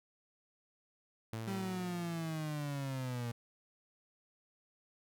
sawtooth tone with exponential decay, 111.9 Hz, A2, 30 cents sharp, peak -34 dBFS, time 1.33-3.17 s, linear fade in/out 0 ms, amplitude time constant 400 ms
35% pulse linear sweep, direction down, 196 to 116.54 Hz, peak -35 dBFS, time 1.47-3.32 s, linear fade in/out 10 ms
effects none

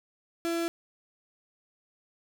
35% pulse tone, 336 Hz, E4, 33 cents sharp, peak -26 dBFS, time 0.45-0.68 s, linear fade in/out 0 ms, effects none

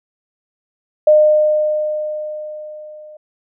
sine tone with level ramp, 609 Hz, D#5, 37 cents flat, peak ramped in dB -5 to -35 dBFS, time 1.07-3.17 s, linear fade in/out 5 ms, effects none

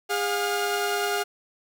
sawtooth tone cluster, 408.4 / 713 / 1416 Hz, G#4 / F5 / F6, -29 / +36 / +23 cents, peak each -23 / -25 / -27 dBFS, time 0.09-1.24 s, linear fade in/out 20 ms, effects none

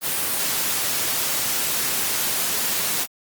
white noise, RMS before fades -23 dBFS, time 0.01-3.07 s, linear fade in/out 50 ms, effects high-pass 100 Hz 12 dB/octave + Opus 32 kbps

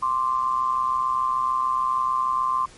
sine tone pair together, 1046.3 / 1173 Hz, C6 / D6, 0 / -2 cents, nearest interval major second, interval 198 cents, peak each -21 / -26 dBFS, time 0.02-2.66 s, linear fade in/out 10 ms, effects pink hiss -48 dBFS RMS until 2.77 s + MP3 48 kbps

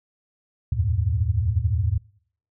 sine tone cluster, 76.1 / 86.6 / 98.4 / 112.3 Hz, D#2 / F2 / G2 / A2, -38 / -14 / +7 / +36 cents, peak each -25 dBFS, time 0.72-1.98 s, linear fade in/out 5 ms, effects noise-tail reverb RT60 0.6 s tail -25 dB re dry

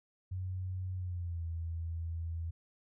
sine tone with pitch glide, 92.5 to 82.89 Hz, F#2 to E2, 0 to +10 cents, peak -35 dBFS, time 0.31-2.51 s, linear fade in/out 10 ms, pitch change -190 cents, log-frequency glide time 0.95-1.45 s, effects none

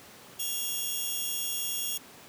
5% pulse tone pair together, 2794 / 3337 Hz, F7 / G#7, 0 / +8 cents, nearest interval minor third, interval 308 cents, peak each -26 / -24 dBFS, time 0.39-1.98 s, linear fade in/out 10 ms, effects pink hiss -50 dBFS RMS until 2.28 s + high-pass 150 Hz 12 dB/octave

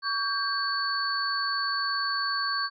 sine tone cluster, 1131 / 1588 / 4461 Hz, C#6 / G6 / C#8, +34 / +22 / +10 cents, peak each -30 dBFS, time 0.02-2.7 s, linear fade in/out 50 ms, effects none

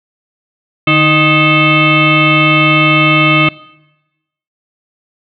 sine tone with frequency modulation, 1244.5 Hz, D#6, in tune, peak -6 dBFS, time 0.87-3.49 s, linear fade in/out 5 ms, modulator 465 Hz, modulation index 3.7, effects noise-tail reverb RT60 1.0 s tail -21 dB re dry

